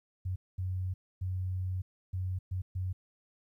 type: tone bursts at uneven times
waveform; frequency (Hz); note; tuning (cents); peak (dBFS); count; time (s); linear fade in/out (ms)
sine; 92.5; F#2; 0; -31; 6; 0.25-0.36 / 0.58-0.94 / 1.21-1.82 / 2.13-2.39 / 2.51-2.62 / 2.75-2.93; 10
effects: 12-bit